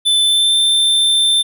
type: tone with pitch glide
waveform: square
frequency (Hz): 3520 to 3563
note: A7 to A7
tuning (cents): 0 to +21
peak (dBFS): -11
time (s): 0.05-1.43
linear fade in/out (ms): 20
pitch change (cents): +21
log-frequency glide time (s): 0.23-0.56
effects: none